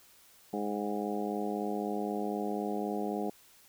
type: harmonic tone with a mistuned harmonic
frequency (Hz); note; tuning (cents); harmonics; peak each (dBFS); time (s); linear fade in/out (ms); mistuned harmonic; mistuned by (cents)
103.83; G#2; 0; 2 / 3 / 4 / 5 / 6 / 7 / 8; -36 / -38 / -37 / -42 / -45 / -39 / -43; 0.53-3.3; 5; 8; -43
effects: white hiss -60 dBFS RMS until 3.68 s